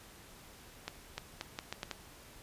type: accelerating click train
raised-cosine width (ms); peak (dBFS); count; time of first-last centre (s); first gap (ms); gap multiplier
0.2; -20; 7; 0.88-1.912; 300; 0.77
effects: pink hiss -55 dBFS RMS until 2.42 s + resampled to 32000 Hz